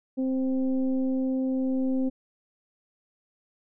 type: tone with frequency modulation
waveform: sine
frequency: 261.6 Hz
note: C4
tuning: in tune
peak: -23 dBFS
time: 0.17-2.1 s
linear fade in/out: 20 ms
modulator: 262 Hz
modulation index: 0.59
effects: none